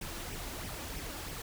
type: noise with flanger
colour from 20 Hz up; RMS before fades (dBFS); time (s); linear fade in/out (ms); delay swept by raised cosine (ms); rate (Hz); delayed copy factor
pink; -41; 0.01-1.42; 5; 0.35 to 3.55; 3.1; +0.55
effects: none